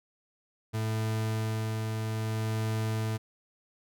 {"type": "tone with tremolo", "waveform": "40% pulse", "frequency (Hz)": 110, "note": "A2", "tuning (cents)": 0, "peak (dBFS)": -27, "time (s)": [0.73, 3.18], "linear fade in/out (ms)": 20, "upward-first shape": "sine", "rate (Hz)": 0.62, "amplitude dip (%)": 25, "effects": []}